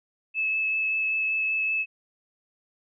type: tone with vibrato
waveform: sine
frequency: 2604 Hz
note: E7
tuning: 22 cents flat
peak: -23 dBFS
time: 0.34-1.86 s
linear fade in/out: 50 ms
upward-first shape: sine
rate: 5.2 Hz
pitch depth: 9 cents each way
effects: none